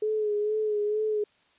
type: tone with vibrato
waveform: sine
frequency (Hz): 423.8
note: G#4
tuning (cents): +35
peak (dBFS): -24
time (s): 0.02-1.24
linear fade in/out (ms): 5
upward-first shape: sine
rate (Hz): 2.2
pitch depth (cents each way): 38
effects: white hiss -64 dBFS RMS until 1.58 s + resampled to 8000 Hz